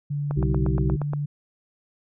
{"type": "tone with pitch glide", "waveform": "sine", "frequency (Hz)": [144.5, 145.76], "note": ["D3", "D3"], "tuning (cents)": [-28, -13], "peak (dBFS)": -24, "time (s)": [0.1, 1.26], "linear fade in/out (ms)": 10, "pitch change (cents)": 15, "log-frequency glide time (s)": [0.9, 0.97]}
{"type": "click train", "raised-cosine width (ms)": 1, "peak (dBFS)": -17, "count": 8, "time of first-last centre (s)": [0.31, 1.134], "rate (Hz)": 8.49}
{"type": "harmonic tone", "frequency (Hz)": 64, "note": "C2", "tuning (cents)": -38, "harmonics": [1, 2, 3, 5, 6], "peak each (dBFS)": [-24, -27, -29, -31, -32], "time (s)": [0.36, 0.97], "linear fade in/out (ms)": 20}
{"effects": []}